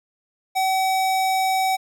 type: tone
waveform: square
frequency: 760 Hz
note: F#5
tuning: 46 cents sharp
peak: -19 dBFS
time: 0.55-1.77 s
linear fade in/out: 20 ms
effects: none